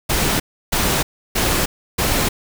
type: noise bursts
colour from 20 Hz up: pink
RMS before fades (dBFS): -18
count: 4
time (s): 0.09-2.29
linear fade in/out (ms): 10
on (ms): 310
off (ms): 320
effects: none